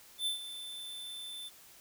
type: tone with ADSR envelope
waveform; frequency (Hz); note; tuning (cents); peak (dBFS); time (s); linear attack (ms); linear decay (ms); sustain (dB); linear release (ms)
square; 3534; A7; +7; -30; 0.18-1.5; 81; 120; -12; 29
effects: white hiss -57 dBFS RMS until 1.8 s